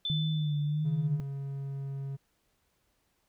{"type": "tone with exponential decay", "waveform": "sine", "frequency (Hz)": 3520, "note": "A7", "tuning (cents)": 0, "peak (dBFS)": -29, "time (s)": [0.05, 1.07], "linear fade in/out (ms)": 2, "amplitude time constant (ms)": 220}
{"type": "tone with vibrato", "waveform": "sine", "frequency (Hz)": 151.6, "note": "D#3", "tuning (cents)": -45, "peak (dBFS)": -27, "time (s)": [0.1, 1.2], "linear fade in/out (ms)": 0, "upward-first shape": "sine", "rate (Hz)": 1.5, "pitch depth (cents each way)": 54}
{"type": "tone with pitch glide", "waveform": "triangle", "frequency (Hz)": [138.59, 137.39], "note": ["C#3", "C#3"], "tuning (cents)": [0, -15], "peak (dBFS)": -32, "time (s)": [0.84, 2.17], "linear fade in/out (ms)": 20, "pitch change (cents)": -15, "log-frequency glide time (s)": [1.33, 1.99]}
{"effects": ["pink hiss -74 dBFS RMS until 3.28 s"]}